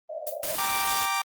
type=band-pass noise; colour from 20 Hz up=white; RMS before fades=-35 dBFS; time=0.09-0.56 s; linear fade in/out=10 ms; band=570 to 650 Hz; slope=96 dB/octave
type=noise with exponential decay; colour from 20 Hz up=violet; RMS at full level=-29 dBFS; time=0.27-0.43 s; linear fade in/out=0 ms; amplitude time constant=33 ms
type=noise with tremolo; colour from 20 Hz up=white; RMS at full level=-30 dBFS; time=0.43-1.06 s; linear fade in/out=2 ms; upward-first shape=square; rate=19 Hz; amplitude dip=25%
type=chord; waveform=sawtooth; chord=G minor; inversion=none; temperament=equal; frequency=784 / 932.3 / 1174.7 Hz; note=G5 / Bb5 / D6; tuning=0 / 0 / 0 cents; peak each=-27 / -28 / -24 dBFS; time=0.58-1.22 s; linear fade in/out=5 ms
effects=Opus 24 kbps